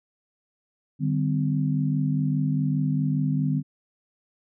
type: tone cluster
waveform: sine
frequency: 149.7 / 194.6 / 257.1 Hz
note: D3 / G3 / C4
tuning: +33 / -12 / -30 cents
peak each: -23 / -29 / -27 dBFS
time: 0.99-3.63 s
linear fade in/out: 50 ms
effects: none